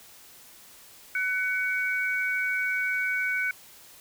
sine tone pair together, 1500 / 2247 Hz, F#6 / C#7, +23 / +23 cents, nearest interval perfect fifth, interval 700 cents, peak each -27 / -28 dBFS, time 1.15-3.51 s, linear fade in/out 2 ms, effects white hiss -51 dBFS RMS until 4 s

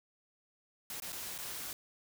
white noise with dropouts, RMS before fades -42 dBFS, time 0.9-1.73 s, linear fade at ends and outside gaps 2 ms, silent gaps 1.001-1.021 / 1.122-1.127 / 1.38-1.386 s, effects none

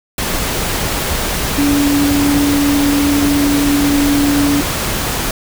sine tone in noise, 286.1 Hz, D4, 45 cents flat, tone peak -11 dBFS, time 1.58-4.61 s, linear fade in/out 2 ms, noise pink, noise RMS -18 dBFS, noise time 0.18-5.31 s, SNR +4 dB, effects none

